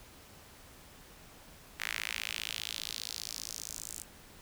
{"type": "tone with high-pass filter sweep", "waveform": "sawtooth", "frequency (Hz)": 55, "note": "A1", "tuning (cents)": 0, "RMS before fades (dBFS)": -40, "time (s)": [1.79, 4.04], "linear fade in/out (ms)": 20, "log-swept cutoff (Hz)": [1900, 7900], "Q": 2.3, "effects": ["pink hiss -55 dBFS RMS until 4.41 s"]}